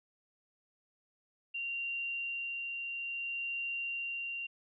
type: tone with tremolo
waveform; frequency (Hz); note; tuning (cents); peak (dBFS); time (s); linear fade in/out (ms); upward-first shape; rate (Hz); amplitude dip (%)
sine; 2767; F7; -17; -34; 1.54-4.47; 10; sine; 0.59; 25
effects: none